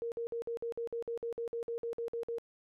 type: tone bursts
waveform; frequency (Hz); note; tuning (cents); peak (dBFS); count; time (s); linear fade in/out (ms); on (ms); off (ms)
sine; 466.2; A#4; 0; -34; 16; 0.02-2.384; 0; 99; 52
effects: none